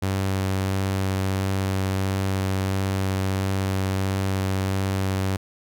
sawtooth tone with vibrato, 96 Hz, G2, 36 cents flat, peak -18 dBFS, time 0.02-5.37 s, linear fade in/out 10 ms, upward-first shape sine, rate 1.5 Hz, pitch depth 9 cents each way, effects none

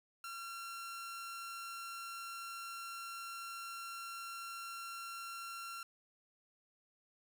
sawtooth tone with amplitude modulation, 1367 Hz, F6, 37 cents flat, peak -39 dBFS, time 0.24-5.83 s, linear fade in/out 2 ms, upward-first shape sine, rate 259 Hz, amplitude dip 25%, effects none

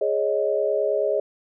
sine chord, Ab suspended fourth, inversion none, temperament just, 415.3 / 553.7 / 623 Hz, Ab4 / Db5 / Eb5, 0 / -2 / +2 cents, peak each -24 dBFS, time 0.01-1.2 s, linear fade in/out 5 ms, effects none

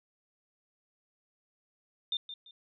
sine tone with echo, 3608 Hz, A7, 43 cents sharp, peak -29 dBFS, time 2.12-2.17 s, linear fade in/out 2 ms, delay 170 ms, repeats 2, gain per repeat -11 dB, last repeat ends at 2.51 s, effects none

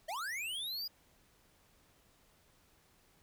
square linear sweep, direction up, 587.3 to 4955 Hz, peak -38 dBFS, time 0.08-0.88 s, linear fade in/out 10 ms, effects pink hiss -68 dBFS RMS until 3.22 s

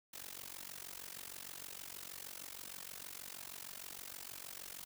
white noise with amplitude modulation, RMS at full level -45 dBFS, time 0.13-4.85 s, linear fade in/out 10 ms, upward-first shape sine, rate 46.4 Hz, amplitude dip 95%, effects none

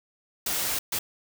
white noise bursts at uneven times, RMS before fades -28 dBFS, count 2, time 0.46-0.79 / 0.92-0.99 s, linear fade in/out 5 ms, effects none

